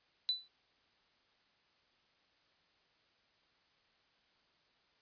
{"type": "tone with exponential decay", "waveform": "sine", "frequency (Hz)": 3984, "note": "B7", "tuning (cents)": 14, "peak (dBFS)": -27, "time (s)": [0.29, 0.48], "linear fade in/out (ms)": 0, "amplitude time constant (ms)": 41, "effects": ["white hiss -72 dBFS RMS until 5.01 s", "resampled to 11025 Hz"]}